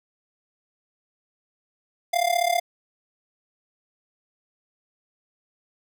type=tone with amplitude modulation; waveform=square; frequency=698.5 Hz; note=F5; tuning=in tune; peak=-17 dBFS; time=2.13-2.6 s; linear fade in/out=10 ms; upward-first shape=sine; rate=35.4 Hz; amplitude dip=85%; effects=none